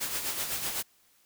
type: noise with tremolo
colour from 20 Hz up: white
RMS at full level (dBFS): -31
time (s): 0-0.83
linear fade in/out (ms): 20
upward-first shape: sine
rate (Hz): 7.9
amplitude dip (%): 50
effects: white hiss -65 dBFS RMS until 1.25 s